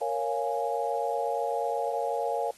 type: chord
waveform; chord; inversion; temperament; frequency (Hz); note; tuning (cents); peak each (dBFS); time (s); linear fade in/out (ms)
sine; Bb minor seventh; none; equal; 466.2 / 554.4 / 698.5 / 830.6; Bb4 / Db5 / F5 / Ab5; 0 / 0 / 0 / 0; -32; 0.01-2.51; 5
effects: white hiss -55 dBFS RMS until 2.57 s + AAC 32 kbps